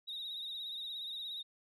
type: tone with vibrato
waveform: sine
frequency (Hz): 3766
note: A#7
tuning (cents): +17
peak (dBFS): -38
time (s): 0.07-1.43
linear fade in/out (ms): 20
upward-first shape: triangle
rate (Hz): 17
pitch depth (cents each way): 75
effects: tanh soft clip ceiling -37 dBFS